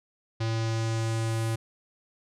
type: tone with low-pass filter sweep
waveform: square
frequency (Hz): 112.9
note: A2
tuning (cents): +45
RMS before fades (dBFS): -28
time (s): 0.4-1.56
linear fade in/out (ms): 10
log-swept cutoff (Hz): 4800 to 11000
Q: 1.7
effects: none